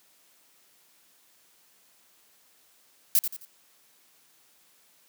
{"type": "noise with echo", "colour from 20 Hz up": "violet", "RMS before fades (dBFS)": -20, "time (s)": [3.15, 3.19], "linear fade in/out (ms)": 0, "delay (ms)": 87, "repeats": 3, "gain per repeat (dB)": -9, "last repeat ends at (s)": 3.451, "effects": ["white hiss -62 dBFS RMS until 5.08 s", "high-pass 150 Hz 12 dB/octave"]}